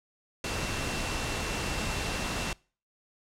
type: tone in noise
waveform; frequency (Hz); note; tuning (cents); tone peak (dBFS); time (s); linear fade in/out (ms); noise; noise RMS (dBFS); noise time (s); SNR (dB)
sine; 2705; E7; +44; -41; 0.44-2.53; 2; pink; -32; 0.44-2.53; -12
effects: noise-tail reverb RT60 0.4 s tail -25 dB re dry + low-pass 8000 Hz 12 dB/octave